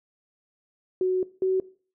sine tone pair in turn, 370.5 / 376.5 Hz, F#4 / F#4, +2 / +30 cents, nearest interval unison, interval 28 cents, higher second, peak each -20 dBFS, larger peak neither, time 1.01-1.23 / 1.42-1.6 s, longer first, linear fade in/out 2 ms, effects noise-tail reverb RT60 0.4 s tail -19 dB re dry

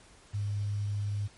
sine tone with quantisation, 102.5 Hz, G#2, 22 cents flat, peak -29 dBFS, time 0.33-1.28 s, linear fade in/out 20 ms, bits 9, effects pink hiss -57 dBFS RMS until 1.37 s + MP3 48 kbps

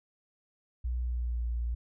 sine tone with pitch glide, 60.9 to 58.79 Hz, B1 to A#1, -24 to +15 cents, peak -29 dBFS, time 0.84-1.75 s, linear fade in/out 10 ms, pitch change -61 cents, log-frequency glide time 1.02-1.45 s, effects none

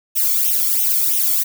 violet noise with flanger, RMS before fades -17 dBFS, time 0.15-1.44 s, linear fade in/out 20 ms, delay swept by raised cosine 0.32 to 0.93 ms, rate 3 Hz, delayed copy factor +0.9, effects none

